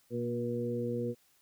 harmonic tone with a mistuned harmonic, 120 Hz, B2, 49 cents flat, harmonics 1 / 2 / 3 / 4, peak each -38 / -36 / -39 / -35 dBFS, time 0.1-1.15 s, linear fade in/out 50 ms, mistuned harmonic 2, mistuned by -18 cents, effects white hiss -68 dBFS RMS until 1.41 s

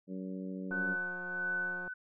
harmonic tone, 94.1 Hz, F#2, 30 cents sharp, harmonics 2 / 3 / 4 / 5 / 6, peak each -39 / -43 / -49 / -50 / -51 dBFS, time 0.07-0.97 s, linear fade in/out 50 ms
click train, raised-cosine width 1 ms, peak -34 dBFS, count 210, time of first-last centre 0.71-1.878 s, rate 179 Hz
sine tone with tremolo, 1499 Hz, F#6, 22 cents sharp, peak -31 dBFS, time 0.71-1.94 s, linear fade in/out 10 ms, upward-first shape sine, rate 1.5 Hz, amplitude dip 60%
effects none

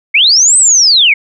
sine linear two-way sweep, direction up then down, 2093 to 8290 to 2093 Hz, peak -4 dBFS, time 0.14-1.14 s, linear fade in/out 10 ms, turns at 0.57 s, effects none

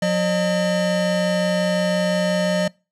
square tone pair together, 180.6 / 607.5 Hz, F#3 / D#5, -42 / -42 cents, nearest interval octave + major sixth, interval 2100 cents, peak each -21 dBFS, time 0.02-2.68 s, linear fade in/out 5 ms, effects noise-tail reverb RT60 0.3 s tail -25 dB re dry + low-pass 8000 Hz 12 dB/octave

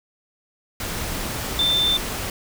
sine tone in noise, 3558 Hz, A7, 19 cents sharp, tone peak -17 dBFS, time 1.59-1.97 s, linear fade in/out 2 ms, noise pink, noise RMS -28 dBFS, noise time 0.8-2.3 s, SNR +8 dB, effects none

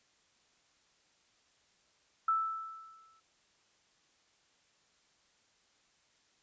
sine tone with exponential decay, 1318.5 Hz, E6, in tune, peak -25 dBFS, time 2.28-3.2 s, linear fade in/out 5 ms, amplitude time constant 200 ms, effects white hiss -70 dBFS RMS until 6.42 s + resampled to 16000 Hz

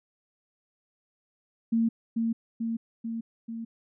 sine tone with echo, 228.2 Hz, A#3, 37 cents flat, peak -21 dBFS, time 1.72-1.89 s, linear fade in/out 10 ms, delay 440 ms, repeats 4, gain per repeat -3 dB, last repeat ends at 3.65 s, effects none

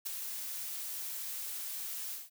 blue noise with ADSR envelope, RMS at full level -34 dBFS, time 0.05-2.3 s, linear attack 19 ms, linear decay 6 ms, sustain -6 dB, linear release 180 ms, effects none

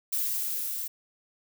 violet noise with level ramp, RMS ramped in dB -28 to -34 dBFS, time 0.12-0.88 s, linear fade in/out 10 ms, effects none

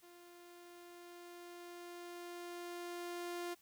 sawtooth tone with level ramp, 349.2 Hz, F4, in tune, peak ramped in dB -54 to -36 dBFS, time 0.02-3.55 s, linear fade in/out 20 ms, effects white hiss -69 dBFS RMS until 3.61 s

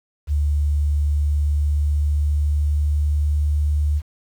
sine tone with pitch glide, 73.42 to 74.27 Hz, D2 to D2, 0 to +20 cents, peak -16 dBFS, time 0.27-4.02 s, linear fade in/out 50 ms, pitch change +20 cents, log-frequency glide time 1.03-3.49 s, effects 8-bit

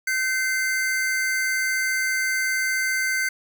square tone pair together, 1538 / 2083 Hz, G6 / C7, -33 / -8 cents, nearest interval perfect fourth, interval 525 cents, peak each -25 dBFS, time 0.07-3.29 s, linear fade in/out 5 ms, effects none

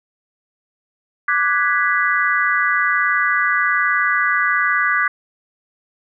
sine chord, G# half-diminished seventh, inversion second, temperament equal, 1174.7 / 1480 / 1661.2 / 1975.5 Hz, D6 / F#6 / G#6 / B6, 0 / 0 / 0 / 0 cents, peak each -20 dBFS, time 1.28-5.08 s, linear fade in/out 5 ms, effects none

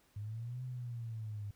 sine linear two-way sweep, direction up then down, 100.8 to 128.4 to 100.8 Hz, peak -39 dBFS, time 0.16-1.51 s, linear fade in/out 5 ms, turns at 0.63 s, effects pink hiss -70 dBFS RMS until 1.55 s

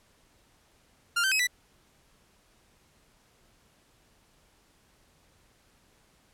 sawtooth tone with pitch steps, 1398 / 1549 / 2552 / 1971 Hz, F6 / G6 / D#7 / B6, +1 / -21 / +43 / -4 cents, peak -20 dBFS, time 1.16-1.472 s, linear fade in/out 10 ms, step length 78 ms, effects pink hiss -64 dBFS RMS until 6.33 s + low-pass 12000 Hz 12 dB/octave

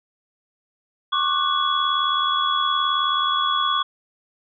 sine tone cluster, 1093 / 1172 / 1487 / 3370 Hz, C#6 / D6 / F#6 / G#7, -25 / -4 / +8 / +25 cents, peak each -23 / -23 / -30 / -23 dBFS, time 1.12-3.83 s, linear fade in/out 10 ms, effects none

